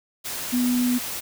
sine tone in noise, 246.9 Hz, B3, in tune, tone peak -19 dBFS, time 0.52-0.99 s, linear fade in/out 20 ms, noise white, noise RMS -31 dBFS, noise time 0.24-1.21 s, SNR +9 dB, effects none

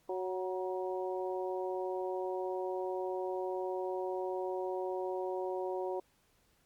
harmonic tone with a mistuned harmonic, 185 Hz, F#3, in tune, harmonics 2 / 3 / 4 / 5, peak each -36 / -40 / -42 / -44 dBFS, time 0.09-6 s, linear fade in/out 5 ms, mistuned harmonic 5, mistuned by +40 cents, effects pink hiss -71 dBFS RMS until 6.65 s + Opus 48 kbps

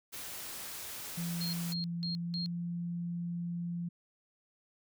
white noise, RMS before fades -43 dBFS, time 0.12-1.74 s, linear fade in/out 20 ms
sine tone with pitch glide, 170.7 to 172.38 Hz, F3 to F3, -39 to -22 cents, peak -34 dBFS, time 1.17-3.89 s, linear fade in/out 10 ms, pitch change +17 cents, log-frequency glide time 2.15-2.41 s
sine tone bursts, 4233 Hz, C8, 19 cents sharp, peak -36 dBFS, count 4, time 1.41-2.46 s, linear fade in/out 0 ms, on 120 ms, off 190 ms
effects none

